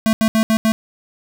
square tone bursts at uneven times, 221.2 Hz, A3, 9 cents sharp, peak -13 dBFS, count 5, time 0.06-0.13 / 0.21-0.28 / 0.35-0.43 / 0.5-0.57 / 0.65-0.72 s, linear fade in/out 0 ms, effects none

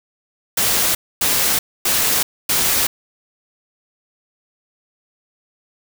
white noise bursts, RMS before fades -17 dBFS, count 4, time 0.57-2.87 s, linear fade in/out 5 ms, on 380 ms, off 260 ms, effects none

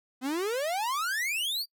45% pulse exponential sweep, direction up, 246.9 to 4805 Hz, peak -28 dBFS, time 0.21-1.66 s, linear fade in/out 50 ms, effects noise-tail reverb RT60 0.1 s tail -26 dB re dry

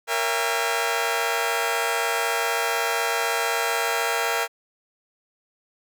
15% pulse chord, A# diminished seventh, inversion none, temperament just, 466.2 / 559.4 / 671.3 / 805.5 Hz, A#4 / C#5 / E5 / G5, 0 / +16 / +31 / +47 cents, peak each -20 / -26 / -21 / -21 dBFS, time 0.07-4.48 s, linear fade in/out 50 ms, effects none

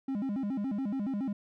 triangle tone with vibrato, 234 Hz, A#3, 7 cents sharp, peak -28 dBFS, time 0.08-1.33 s, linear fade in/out 5 ms, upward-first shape square, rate 7.1 Hz, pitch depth 240 cents each way, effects none

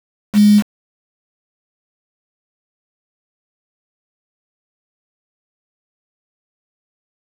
sine tone with quantisation, 207.7 Hz, G#3, in tune, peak -6 dBFS, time 0.33-0.63 s, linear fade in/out 50 ms, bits 4, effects none

